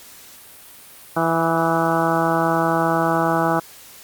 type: harmonic tone with a mistuned harmonic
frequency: 165 Hz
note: E3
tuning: 2 cents sharp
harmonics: 1 / 2 / 3 / 4 / 5 / 6 / 7 / 8 / 9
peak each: -25 / -23 / -27 / -23 / -23 / -27 / -27 / -26 / -28 dBFS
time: 1.16-3.6 s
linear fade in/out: 10 ms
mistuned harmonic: 8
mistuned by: -35 cents
effects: white hiss -43 dBFS RMS until 4.03 s + Opus 48 kbps